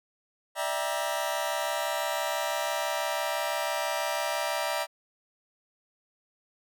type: chord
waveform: sawtooth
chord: E half-diminished seventh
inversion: third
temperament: just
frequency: 593.3 / 659.3 / 791.1 / 949.3 Hz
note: D5 / E5 / G5 / Bb5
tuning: +18 / 0 / +16 / +31 cents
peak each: -29 / -29 / -32 / -30 dBFS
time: 0.55-4.87 s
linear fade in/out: 50 ms
effects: none